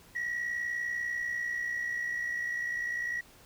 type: tone pair together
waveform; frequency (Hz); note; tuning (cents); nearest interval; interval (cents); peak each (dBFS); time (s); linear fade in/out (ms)
sine; 1864.7 / 1924.9; A#6 / B6; 0 / -45; minor second; 55; -36 / -30; 0.15-3.21; 10
effects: tanh soft clip ceiling -28 dBFS + pink hiss -57 dBFS RMS until 3.45 s